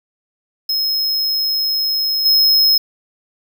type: tone with level steps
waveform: square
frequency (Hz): 5150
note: E8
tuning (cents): -41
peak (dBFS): -16 / -10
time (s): 0.69-2.78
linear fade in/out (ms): 5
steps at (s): 2.25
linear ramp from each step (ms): 10
effects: 7-bit